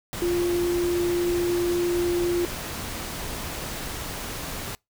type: tone in noise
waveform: sine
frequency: 349.2 Hz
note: F4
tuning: in tune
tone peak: -21 dBFS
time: 0.22-2.45 s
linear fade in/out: 0 ms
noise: pink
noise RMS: -33 dBFS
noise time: 0.13-4.75 s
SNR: +9 dB
effects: noise-tail reverb RT60 0.2 s tail -26 dB re dry